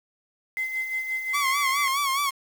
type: tone with tremolo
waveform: sine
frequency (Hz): 2060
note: C7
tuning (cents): -28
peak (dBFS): -24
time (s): 0.57-1.88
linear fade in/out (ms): 0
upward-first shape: sine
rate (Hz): 5.7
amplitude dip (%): 55
type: tone with vibrato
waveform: sawtooth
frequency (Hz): 1108.7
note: C#6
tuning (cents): 0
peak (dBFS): -19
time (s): 1.33-2.31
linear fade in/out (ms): 20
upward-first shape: sine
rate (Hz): 4.8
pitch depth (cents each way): 80
effects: 7-bit